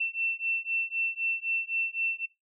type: beating tone pair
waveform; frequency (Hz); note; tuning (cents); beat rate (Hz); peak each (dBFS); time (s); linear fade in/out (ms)
sine; 2688 / 2691.9; E7 / E7; +33 / +36; 3.9; -31; 0-2.26; 10
effects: noise-tail reverb RT60 0.2 s tail -20 dB re dry